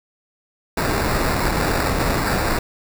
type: noise with sample-and-hold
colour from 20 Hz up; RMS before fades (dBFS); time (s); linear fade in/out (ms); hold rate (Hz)
pink; -20; 0.77-2.59; 5; 3150
effects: none